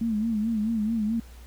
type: tone with vibrato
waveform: sine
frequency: 220 Hz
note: A3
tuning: in tune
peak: -23 dBFS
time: 0.01-1.2 s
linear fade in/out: 5 ms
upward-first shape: sine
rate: 4.6 Hz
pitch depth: 91 cents each way
effects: added 60 Hz sine -43 dBFS peak until 1.46 s + pink hiss -54 dBFS RMS until 1.46 s